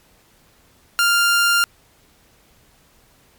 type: tone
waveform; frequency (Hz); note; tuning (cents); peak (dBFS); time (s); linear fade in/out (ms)
sawtooth; 1396.9; F6; 0; -10; 0.99-1.64; 0
effects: pink hiss -55 dBFS RMS until 3.38 s + MP3 96 kbps